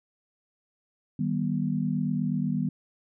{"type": "chord", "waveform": "sine", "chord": "Eb augmented", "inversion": "none", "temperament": "just", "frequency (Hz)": [155.56, 194.45, 243.1], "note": ["Eb3", "G3", "B3"], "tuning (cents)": [0, -14, -27], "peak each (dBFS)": -29, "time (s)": [1.19, 2.69], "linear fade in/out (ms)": 5, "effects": []}